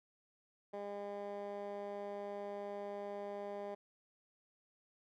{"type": "tone with band-pass filter", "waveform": "15% pulse", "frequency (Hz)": 202.7, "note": "G#3", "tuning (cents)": -42, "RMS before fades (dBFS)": -44, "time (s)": [0.73, 3.75], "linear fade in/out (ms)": 10, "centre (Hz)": 600, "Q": 1.3, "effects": []}